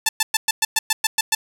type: tone bursts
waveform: 5% pulse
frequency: 880 Hz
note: A5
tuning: in tune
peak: -3 dBFS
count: 10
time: 0.06-1.35 s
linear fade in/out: 5 ms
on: 30 ms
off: 110 ms
effects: none